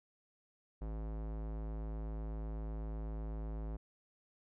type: tone with low-pass filter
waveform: square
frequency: 54 Hz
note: A1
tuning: 32 cents flat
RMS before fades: -41 dBFS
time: 0.81-3.77 s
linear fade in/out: 10 ms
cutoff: 830 Hz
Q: 0.79
effects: none